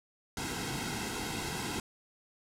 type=noise with comb filter; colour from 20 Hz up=pink; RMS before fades=-36 dBFS; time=0.37-1.8 s; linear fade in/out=2 ms; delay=1.7 ms; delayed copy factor=-0.8; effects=low-pass 10000 Hz 12 dB/octave